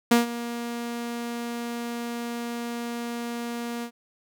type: tone with ADSR envelope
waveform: sawtooth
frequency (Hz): 236.5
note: A#3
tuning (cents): +25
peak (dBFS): -10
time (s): 0.11-3.91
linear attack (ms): 7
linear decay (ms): 140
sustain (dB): -16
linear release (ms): 78
effects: none